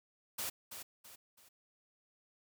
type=noise with echo; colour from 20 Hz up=white; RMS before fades=-39 dBFS; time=0.38-0.5 s; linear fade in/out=10 ms; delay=330 ms; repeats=3; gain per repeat=-8 dB; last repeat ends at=1.49 s; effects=none